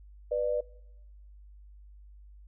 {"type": "tone pair together", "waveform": "sine", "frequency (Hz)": [493.9, 596.8], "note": ["B4", "D5"], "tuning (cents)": [0, 28], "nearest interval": "minor third", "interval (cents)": 328, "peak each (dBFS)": [-29, -29], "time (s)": [0.31, 0.61], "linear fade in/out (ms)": 10, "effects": ["noise-tail reverb RT60 0.9 s tail -23 dB re dry", "added 50 Hz sine -49 dBFS peak until 2.47 s"]}